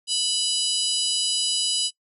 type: harmonic tone with a mistuned harmonic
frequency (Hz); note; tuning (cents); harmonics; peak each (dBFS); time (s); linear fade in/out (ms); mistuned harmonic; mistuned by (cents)
987.8; B5; 0; 3 / 4 / 5 / 6 / 7 / 8 / 9 / 10; -26 / -30 / -26 / -37 / -34 / -31 / -35 / -31; 0.07-1.91; 50; 10; +52
effects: noise-tail reverb RT60 0.1 s tail -22 dB re dry